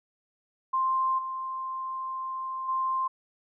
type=tone with level steps; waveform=sine; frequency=1049 Hz; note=C6; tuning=4 cents sharp; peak=-23 / -31 / -25 dBFS; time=0.73-3.08 s; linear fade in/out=10 ms; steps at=1.18 / 2.68 s; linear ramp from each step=10 ms; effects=none